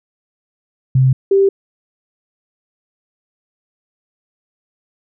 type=tone pair in turn; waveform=sine; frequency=130.81 / 392 Hz; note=C3 / G4; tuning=0 / 0 cents; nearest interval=octave + perfect fifth; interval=1900 cents; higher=second; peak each=-8 dBFS; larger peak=neither; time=0.95-1.13 / 1.31-1.49 s; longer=neither; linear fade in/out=5 ms; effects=none